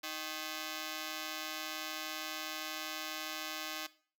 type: ring-modulated tone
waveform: 5% pulse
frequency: 466.2 Hz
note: A#4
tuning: in tune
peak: -24 dBFS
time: 0.03-3.87 s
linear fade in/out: 10 ms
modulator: 153 Hz
effects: noise-tail reverb RT60 0.4 s tail -17 dB re dry